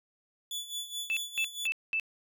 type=tone with tremolo; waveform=sawtooth; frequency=3451 Hz; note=A7; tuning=34 cents flat; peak=-30 dBFS; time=0.51-1.67 s; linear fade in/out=2 ms; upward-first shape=sine; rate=4.7 Hz; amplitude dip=75%
type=tone bursts; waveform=sine; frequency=2637 Hz; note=E7; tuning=in tune; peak=-27 dBFS; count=4; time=1.1-1.998 s; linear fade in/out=0 ms; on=67 ms; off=210 ms
effects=none